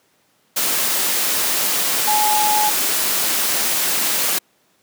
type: tone in noise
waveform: sine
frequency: 846 Hz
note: G#5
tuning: 32 cents sharp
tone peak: -16 dBFS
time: 2.07-2.7 s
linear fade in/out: 10 ms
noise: white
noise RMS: -19 dBFS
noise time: 0.56-4.39 s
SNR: 0 dB
effects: pink hiss -60 dBFS RMS until 4.82 s + high-pass 200 Hz 12 dB/octave